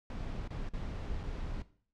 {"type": "noise with dropouts", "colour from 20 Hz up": "brown", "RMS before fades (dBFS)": -38, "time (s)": [0.1, 1.62], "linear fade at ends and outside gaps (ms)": 1, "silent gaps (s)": [[0.477, 0.505], [0.69, 0.736], [1.232, 1.236]], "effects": ["noise-tail reverb RT60 0.5 s tail -17 dB re dry", "low-pass 5000 Hz 12 dB/octave"]}